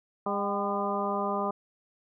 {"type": "harmonic tone with a mistuned harmonic", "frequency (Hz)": 202.3, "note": "G#3", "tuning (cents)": -45, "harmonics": [1, 2, 3, 4, 5, 6], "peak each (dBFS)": [-34, -34, -34, -34, -34, -34], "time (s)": [0.26, 1.51], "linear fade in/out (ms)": 5, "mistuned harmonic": 4, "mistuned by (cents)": -51, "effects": []}